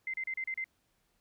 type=tone bursts; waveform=sine; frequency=2076 Hz; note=C7; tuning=14 cents flat; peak=-33 dBFS; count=6; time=0.07-0.642 s; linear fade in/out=2 ms; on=67 ms; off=34 ms; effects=pink hiss -75 dBFS RMS until 1.2 s